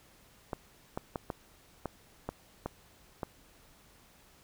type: clicks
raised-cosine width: 1 ms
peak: -20 dBFS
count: 8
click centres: 0.532 / 0.975 / 1.158 / 1.302 / 1.857 / 2.29 / 2.66 / 3.232 s
effects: pink hiss -61 dBFS RMS until 4.43 s